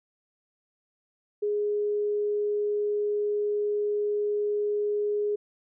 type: tone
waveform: sine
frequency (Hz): 415.3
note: G#4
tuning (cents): 0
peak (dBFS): -24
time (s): 1.42-5.36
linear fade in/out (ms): 10
effects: none